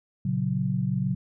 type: chord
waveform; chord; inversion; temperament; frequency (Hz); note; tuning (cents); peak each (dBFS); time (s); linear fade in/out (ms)
sine; F# major; first; equal; 116.54 / 138.59 / 185; A#2 / C#3 / F#3; 0 / 0 / 0; -30 / -27 / -27; 0.25-1.15; 5
effects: none